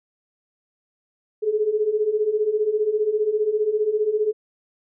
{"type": "beating tone pair", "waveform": "sine", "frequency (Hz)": [415.3, 430.3], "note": ["G#4", "A4"], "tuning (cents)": [0, -39], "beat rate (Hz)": 15, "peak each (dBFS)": [-24, -20], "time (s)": [1.42, 4.33], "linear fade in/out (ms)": 20, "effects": []}